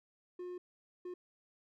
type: tone bursts at uneven times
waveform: triangle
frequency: 358.7 Hz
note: F4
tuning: 46 cents sharp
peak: -39 dBFS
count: 2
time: 0.39-0.58 / 1.05-1.14 s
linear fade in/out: 5 ms
effects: none